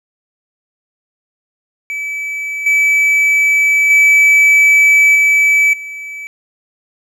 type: tone with level steps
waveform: triangle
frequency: 2300 Hz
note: D7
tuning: 37 cents flat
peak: -17 / -7 / -4 / -6 / -23 dBFS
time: 1.9-6.27 s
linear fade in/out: 0 ms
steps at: 2.66 / 3.9 / 5.15 / 5.73 s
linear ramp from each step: 5 ms
effects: none